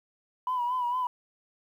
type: tone with vibrato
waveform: sine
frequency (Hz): 987.8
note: B5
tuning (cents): 0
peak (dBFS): -25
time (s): 0.47-1.07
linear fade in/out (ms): 2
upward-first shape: sine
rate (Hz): 4.4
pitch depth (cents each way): 56
effects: tanh soft clip ceiling -22 dBFS + 10-bit